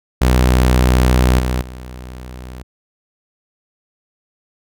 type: tone with level steps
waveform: sawtooth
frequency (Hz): 62.6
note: B1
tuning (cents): +24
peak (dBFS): -6 / -12 / -26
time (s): 0.21-2.63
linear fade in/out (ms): 10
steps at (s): 1.39 / 1.61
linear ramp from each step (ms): 5
effects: none